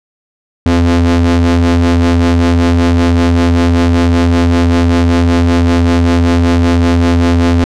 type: ring-modulated tone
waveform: 45% pulse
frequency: 86.3 Hz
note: F2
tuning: 20 cents flat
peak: -4 dBFS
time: 0.66-7.64 s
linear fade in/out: 0 ms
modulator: 170 Hz
effects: low-pass 6000 Hz 12 dB/octave